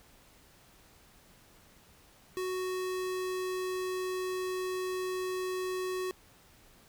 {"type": "tone", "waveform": "square", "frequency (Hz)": 370, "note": "F#4", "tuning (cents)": 0, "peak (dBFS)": -33, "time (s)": [2.37, 6.11], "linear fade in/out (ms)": 0, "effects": ["pink hiss -60 dBFS RMS until 6.88 s"]}